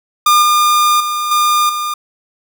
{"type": "tone with level steps", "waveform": "45% pulse", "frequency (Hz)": 1208, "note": "D6", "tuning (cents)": 48, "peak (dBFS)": [-7, -9, -16, -10, -17], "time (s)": [0.26, 1.94], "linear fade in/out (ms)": 5, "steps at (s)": [0.42, 1, 1.31, 1.69], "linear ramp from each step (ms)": 5, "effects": []}